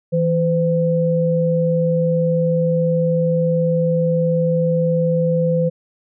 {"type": "tone pair together", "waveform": "sine", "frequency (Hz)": [163.8, 509.9], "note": ["E3", "C5"], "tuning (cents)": [-11, -45], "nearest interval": "octave + minor sixth", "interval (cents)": 1966, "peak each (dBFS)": [-17, -17], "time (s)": [0.12, 5.7], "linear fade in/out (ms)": 20, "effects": []}